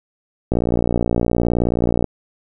click train, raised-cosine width 2 ms, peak -4 dBFS, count 91, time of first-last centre 0.52-2.043 s, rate 59.1 Hz, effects none

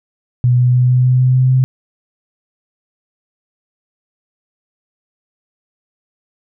sine tone with pitch steps, 123.47 / 124.33 / 125.19 / 126.06 / 126.94 / 127.82 / 128.71 / 129.61 Hz, B2 / B2 / B2 / B2 / B2 / C3 / C3 / C3, 0 / +12 / +24 / +36 / +48 / -40 / -28 / -16 cents, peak -8 dBFS, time 0.44-1.64 s, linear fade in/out 0 ms, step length 150 ms, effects none

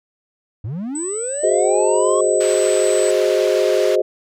triangle linear sweep, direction up, 92.5 to 1108.7 Hz, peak -21 dBFS, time 0.64-2.21 s, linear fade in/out 5 ms
sine tone, 8000 Hz, B8, 21 cents sharp, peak -25 dBFS, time 0.95-3.11 s, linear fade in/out 5 ms
sine chord, Ab dominant seventh, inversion third, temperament equal, 370 / 415.3 / 523.3 / 622.3 Hz, Gb4 / Ab4 / C5 / Eb5, 0 / 0 / 0 / 0 cents, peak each -19 dBFS, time 1.43-4.02 s, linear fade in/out 10 ms
pink band-pass noise, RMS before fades -31 dBFS, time 2.4-3.96 s, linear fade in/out 10 ms, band 1100 to 6200 Hz, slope 12 dB/octave
effects none

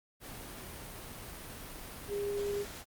sine tone in noise, 406.1 Hz, G#4, 39 cents flat, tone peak -32 dBFS, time 2.08-2.66 s, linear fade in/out 50 ms, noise pink, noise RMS -45 dBFS, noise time 0.2-2.85 s, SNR +10 dB, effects Opus 32 kbps

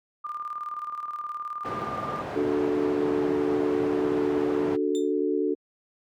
sine tone with tremolo, 1200 Hz, D6, 37 cents sharp, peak -29 dBFS, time 0.24-2.22 s, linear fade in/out 10 ms, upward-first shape square, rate 19 Hz, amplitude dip 55%
white low-pass noise, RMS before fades -34 dBFS, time 1.64-4.77 s, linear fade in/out 20 ms, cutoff 830 Hz, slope 12 dB/octave
sine chord, D major, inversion none, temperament equal, 293.7 / 370 / 440 Hz, D4 / F#4 / A4, 0 / 0 / 0 cents, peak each -27 dBFS, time 2.35-5.55 s, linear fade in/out 20 ms
25% pulse tone with exponential decay, 3600 Hz, A7, 39 cents sharp, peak -31 dBFS, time 4.95-5.13 s, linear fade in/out 0 ms, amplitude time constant 37 ms
effects high-pass 100 Hz 12 dB/octave

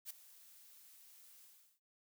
blue noise with ADSR envelope, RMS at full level -44 dBFS, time 0.05-1.8 s, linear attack 51 ms, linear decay 9 ms, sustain -17 dB, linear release 360 ms, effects none

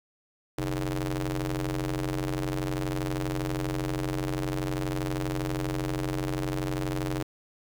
sawtooth ring-modulated tone, 92.5 Hz, F#2, in tune, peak -21 dBFS, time 0.58-7.23 s, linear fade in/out 5 ms, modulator 221 Hz, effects 9-bit

